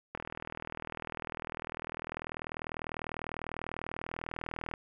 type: click train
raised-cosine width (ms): 0.5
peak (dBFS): -22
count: 185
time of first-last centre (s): 0.15-4.739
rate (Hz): 40.1
effects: none